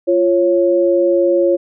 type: tone pair together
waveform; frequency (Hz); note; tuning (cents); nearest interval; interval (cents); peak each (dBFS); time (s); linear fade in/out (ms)
sine; 346.5 / 550; F4 / C#5; -14 / -14; minor sixth; 800; -13; 0.07-1.57; 20
effects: none